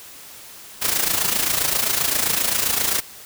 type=noise with amplitude modulation; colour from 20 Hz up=white; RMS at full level=-18 dBFS; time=0.81-3.01 s; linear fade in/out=20 ms; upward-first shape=sine; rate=27.6 Hz; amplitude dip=65%; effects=white hiss -41 dBFS RMS until 3.25 s